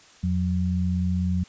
sine tone pair together, 85.75 / 181.7 Hz, F2 / F#3, -31 / -31 cents, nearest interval octave + minor second, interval 1300 cents, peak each -24 dBFS, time 0.23-1.44 s, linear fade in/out 10 ms, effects white hiss -52 dBFS RMS until 1.48 s + resampled to 16000 Hz

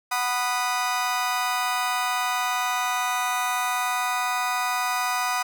30% pulse chord, B major, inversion second, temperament just, 740.8 / 987.8 / 1234.7 Hz, F#5 / B5 / D#6, +2 / 0 / -14 cents, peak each -25 dBFS, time 0.11-5.43 s, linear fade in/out 10 ms, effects none

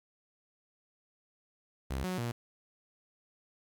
sawtooth tone with pitch steps, 66.2 / 183.8 / 118.9 Hz, C2 / F#3 / A#2, +21 / -11 / +35 cents, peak -29 dBFS, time 1.9-2.32 s, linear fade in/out 10 ms, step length 140 ms, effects 10-bit

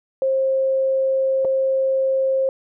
sine tone with dropouts, 532 Hz, C5, 29 cents sharp, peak -16 dBFS, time 0.22-2.49 s, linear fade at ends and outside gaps 1 ms, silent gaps 1.448-1.451 s, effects none

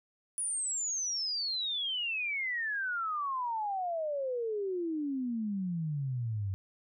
sine exponential sweep, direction down, 9930 to 93.8 Hz, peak -31 dBFS, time 0.38-6.54 s, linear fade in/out 0 ms, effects none

